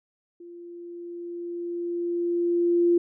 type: tone with level ramp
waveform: sine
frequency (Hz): 345.8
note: F4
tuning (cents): -17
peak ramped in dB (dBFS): -41 to -16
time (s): 0.4-2.98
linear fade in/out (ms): 5
effects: none